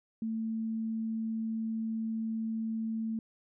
sine tone, 223.1 Hz, A3, 24 cents sharp, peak -31 dBFS, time 0.22-3.19 s, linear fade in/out 2 ms, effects none

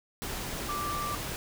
sine tone in noise, 1174.7 Hz, D6, in tune, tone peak -32 dBFS, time 0.69-1.15 s, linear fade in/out 0 ms, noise pink, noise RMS -36 dBFS, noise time 0.22-1.36 s, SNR +1 dB, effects none

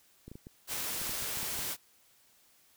clicks, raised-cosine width 3 ms, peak -33 dBFS, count 10, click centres 0.28 / 0.316 / 0.355 / 0.469 / 1.016 / 1.094 / 1.224 / 1.373 / 1.43 / 1.59 s
white noise, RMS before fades -36 dBFS, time 0.67-1.77 s, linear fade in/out 50 ms
effects white hiss -65 dBFS RMS until 2.76 s

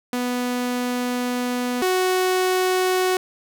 sawtooth tone pair in turn, 246.9 / 369.9 Hz, B3 / F#4, 0 / 0 cents, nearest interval perfect fifth, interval 700 cents, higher second, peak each -18 / -14 dBFS, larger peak second, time 0.13-1.82 / 1.82-3.17 s, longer first, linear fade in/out 2 ms, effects none

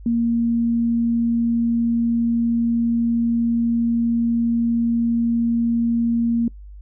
sine tone, 233.1 Hz, A#3, in tune, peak -16 dBFS, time 0.06-6.48 s, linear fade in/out 2 ms, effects noise-tail reverb RT60 0.1 s tail -24 dB re dry + added 50 Hz sine -36 dBFS peak until 6.81 s

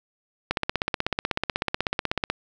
click train, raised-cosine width 0.3 ms, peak -7 dBFS, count 30, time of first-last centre 0.51-2.3 s, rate 16.2 Hz, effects none

